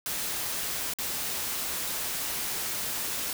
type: noise with dropouts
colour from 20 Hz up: white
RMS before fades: -32 dBFS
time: 0.06-3.33 s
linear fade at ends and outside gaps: 1 ms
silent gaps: 0.937-0.986 s
effects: none